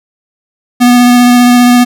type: tone with vibrato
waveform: square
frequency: 244.6 Hz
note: B3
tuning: 16 cents flat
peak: -3 dBFS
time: 0.8-1.85 s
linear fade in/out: 20 ms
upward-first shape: triangle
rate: 15 Hz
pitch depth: 14 cents each way
effects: none